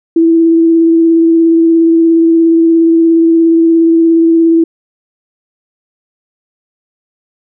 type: tone with vibrato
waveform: sine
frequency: 330 Hz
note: E4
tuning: 2 cents sharp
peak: -4 dBFS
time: 0.16-4.64 s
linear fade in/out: 5 ms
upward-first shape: triangle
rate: 17 Hz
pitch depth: 18 cents each way
effects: none

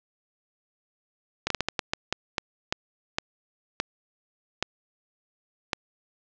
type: slowing click train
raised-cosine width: 0.2 ms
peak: -7 dBFS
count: 14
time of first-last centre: 1.47-5.732 s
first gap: 33 ms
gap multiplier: 1.34
effects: low-pass 6000 Hz 12 dB/octave + 8-bit

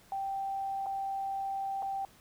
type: tone with dropouts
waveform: sine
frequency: 782 Hz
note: G5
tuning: 4 cents flat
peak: -32 dBFS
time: 0.12-2.05 s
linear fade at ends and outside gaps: 1 ms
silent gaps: 0.861-0.866 / 1.823-1.827 s
effects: pink hiss -60 dBFS RMS until 2.2 s

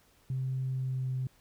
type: tone with pitch glide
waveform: sine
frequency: 130.81 to 129.31 Hz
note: C3 to C3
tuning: 0 to -20 cents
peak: -29 dBFS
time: 0.3-1.27 s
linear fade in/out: 2 ms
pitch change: -20 cents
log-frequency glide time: 0.71-1.11 s
effects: tanh soft clip ceiling -25 dBFS + pink hiss -65 dBFS RMS until 1.4 s

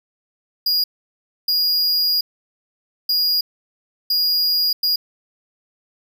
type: tone bursts at uneven times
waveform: square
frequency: 4865 Hz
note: D#8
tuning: 40 cents flat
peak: -16 dBFS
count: 5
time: 0.66-0.84 / 1.48-2.21 / 3.09-3.41 / 4.1-4.73 / 4.83-4.96 s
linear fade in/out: 5 ms
effects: none

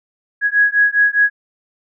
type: beating tone pair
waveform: sine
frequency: 1661.2 / 1666.1 Hz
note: G#6 / G#6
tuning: 0 / +5 cents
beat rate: 4.9 Hz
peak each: -14 dBFS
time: 0.41-1.3 s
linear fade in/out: 50 ms
effects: none

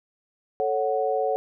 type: chord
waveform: sine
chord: F# minor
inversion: first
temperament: equal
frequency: 440 / 554.4 / 740 Hz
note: A4 / C#5 / F#5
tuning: 0 / 0 / 0 cents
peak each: -26 dBFS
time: 0.6-1.36 s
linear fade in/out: 0 ms
effects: none

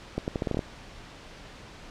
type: accelerating click train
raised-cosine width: 2 ms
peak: -14 dBFS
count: 9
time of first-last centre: 0.18-0.592 s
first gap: 99 ms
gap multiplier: 0.8
effects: pink hiss -46 dBFS RMS until 1.9 s + low-pass 5000 Hz 12 dB/octave

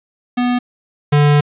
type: tone pair in turn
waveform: square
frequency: 245.9 / 146.48 Hz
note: B3 / D3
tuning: -7 / -4 cents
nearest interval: major sixth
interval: 897 cents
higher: first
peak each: -14 / -9 dBFS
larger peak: second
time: 0.37-0.59 / 1.12-1.41 s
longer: second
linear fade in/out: 10 ms
effects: resampled to 8000 Hz + 7-bit

